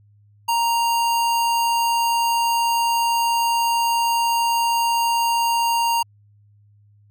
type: tone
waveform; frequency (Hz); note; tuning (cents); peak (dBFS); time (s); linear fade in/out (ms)
square; 932.3; A#5; 0; -18; 0.48-6.03; 10
effects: added 103 Hz sine -51 dBFS peak until 7.1 s